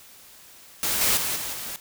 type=noise with level steps; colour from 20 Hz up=white; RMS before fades=-25 / -21 / -27 / -31 / -34 dBFS; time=0.83-1.76 s; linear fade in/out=0 ms; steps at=1.01 / 1.17 / 1.36 / 1.53 s; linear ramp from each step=2 ms; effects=white hiss -49 dBFS RMS until 1.8 s